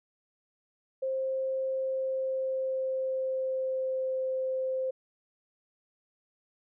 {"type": "tone with pitch glide", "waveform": "sine", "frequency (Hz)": [528, 521.6], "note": ["C5", "C5"], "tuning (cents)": [16, -5], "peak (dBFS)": -28, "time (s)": [1.02, 4.91], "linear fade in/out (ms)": 10, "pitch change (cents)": -21, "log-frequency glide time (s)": [1.66, 4.2], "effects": []}